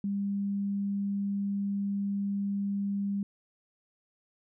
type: tone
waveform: sine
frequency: 200 Hz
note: G3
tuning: 35 cents sharp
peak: -28 dBFS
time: 0.04-3.23 s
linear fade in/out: 2 ms
effects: none